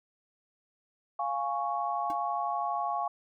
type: chord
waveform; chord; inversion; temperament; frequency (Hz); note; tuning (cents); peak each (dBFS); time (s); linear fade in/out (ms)
sine; Db major; first; equal; 698.5 / 830.6 / 1108.7; F5 / Ab5 / Db6; 0 / 0 / 0; -33; 1.19-3.08; 5
type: tone with exponential decay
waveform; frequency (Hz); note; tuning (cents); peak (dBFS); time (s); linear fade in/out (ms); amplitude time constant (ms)
square; 311.1; D#4; 0; -36; 2.1-2.17; 0; 15
effects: none